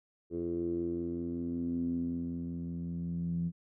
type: tone with low-pass filter sweep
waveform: 10% pulse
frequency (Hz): 85.3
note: F2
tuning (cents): -40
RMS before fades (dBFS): -35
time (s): 0.3-3.52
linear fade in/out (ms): 50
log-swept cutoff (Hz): 380 to 170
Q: 6.8
effects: none